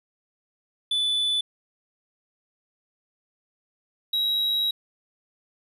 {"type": "tone pair in turn", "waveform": "triangle", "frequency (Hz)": [3483, 3852], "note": ["A7", "B7"], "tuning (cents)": [-18, -44], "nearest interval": "major second", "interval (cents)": 174, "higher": "second", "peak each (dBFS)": -20, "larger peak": "neither", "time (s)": [[0.91, 1.41], [4.13, 4.71]], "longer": "second", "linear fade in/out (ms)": 5, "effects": ["resampled to 32000 Hz"]}